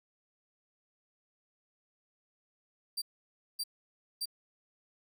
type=tone bursts; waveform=sawtooth; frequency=4699 Hz; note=D8; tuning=in tune; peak=-30 dBFS; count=3; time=2.97-4.257 s; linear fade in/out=10 ms; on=49 ms; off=570 ms; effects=none